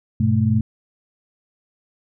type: tone cluster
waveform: sine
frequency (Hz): 100.3 / 122 / 218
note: G2 / B2 / A3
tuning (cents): +40 / -21 / -16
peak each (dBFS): -19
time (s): 0.2-0.61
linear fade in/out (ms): 5
effects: none